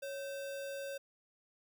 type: tone with sample-and-hold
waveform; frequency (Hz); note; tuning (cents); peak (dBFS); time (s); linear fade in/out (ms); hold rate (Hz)
sine; 554.4; C#5; 0; -39; 0.02-0.98; 10; 2100
effects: none